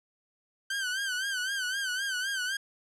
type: tone with vibrato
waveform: sawtooth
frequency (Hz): 1543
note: G6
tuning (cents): -28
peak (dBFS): -26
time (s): 0.7-2.57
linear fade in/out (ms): 5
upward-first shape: sine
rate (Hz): 3.9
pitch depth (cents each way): 92
effects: low-pass 10000 Hz 12 dB/octave